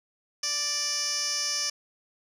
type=tone with band-pass filter; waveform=15% pulse; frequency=587.3 Hz; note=D5; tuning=in tune; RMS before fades=-29 dBFS; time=0.43-1.7 s; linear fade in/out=5 ms; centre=5300 Hz; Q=4.1; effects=none